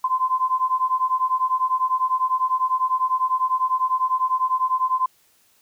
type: beating tone pair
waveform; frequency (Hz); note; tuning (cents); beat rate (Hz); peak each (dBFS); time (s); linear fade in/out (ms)
sine; 1025 / 1035; C6 / C6; -36 / -19; 10; -22 / -21; 0.04-5.06; 5
effects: white hiss -60 dBFS RMS until 5.61 s